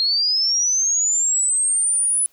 sine linear sweep, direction up, 4186 to 10050 Hz, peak -16 dBFS, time 0-2.26 s, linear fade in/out 0 ms, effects white hiss -59 dBFS RMS until 2.32 s

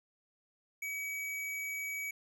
square tone, 2273 Hz, C#7, 43 cents sharp, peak -37 dBFS, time 0.82-2.11 s, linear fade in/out 5 ms, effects none

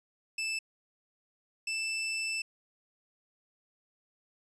sawtooth tone pair in turn, 2637 / 2647 Hz, E7 / E7, 0 / +7 cents, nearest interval unison, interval 7 cents, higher second, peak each -28 dBFS, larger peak neither, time 0.38-0.59 / 1.67-2.42 s, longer second, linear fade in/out 5 ms, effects resampled to 22050 Hz + 11-bit

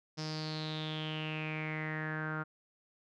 sawtooth tone with low-pass filter sweep, 155.56 Hz, D#3, in tune, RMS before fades -38 dBFS, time 0.17-2.44 s, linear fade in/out 20 ms, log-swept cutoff 5300 to 1400 Hz, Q 7.9, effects none

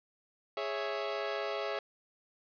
sawtooth chord, C# minor, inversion second, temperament equal, 415.3 / 554.4 / 659.3 Hz, G#4 / C#5 / E5, 0 / 0 / 0 cents, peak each -34 dBFS, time 0.57-1.79 s, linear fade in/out 2 ms, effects resampled to 11025 Hz + 11-bit

